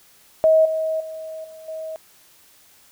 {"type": "tone with level steps", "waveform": "sine", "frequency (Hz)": 636, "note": "D#5", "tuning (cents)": 38, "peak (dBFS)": [-11, -20, -30, -38, -28], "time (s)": [0.44, 1.96], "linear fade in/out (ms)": 0, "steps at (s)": [0.65, 1, 1.44, 1.68], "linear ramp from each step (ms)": 5, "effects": ["white hiss -53 dBFS RMS until 2.91 s"]}